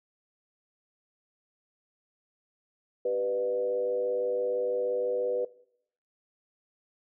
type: tone with frequency modulation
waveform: sine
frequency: 494.3 Hz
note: B4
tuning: 1 cent sharp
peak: -25 dBFS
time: 3.05-5.45 s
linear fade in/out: 5 ms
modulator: 106 Hz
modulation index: 0.65
effects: noise-tail reverb RT60 0.7 s tail -20 dB re dry